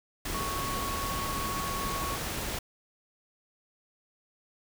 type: tone in noise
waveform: sine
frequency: 1108.7 Hz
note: C#6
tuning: in tune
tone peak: -34 dBFS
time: 0.34-2.16 s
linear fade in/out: 5 ms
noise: pink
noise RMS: -34 dBFS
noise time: 0.25-2.59 s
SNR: -3 dB
effects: none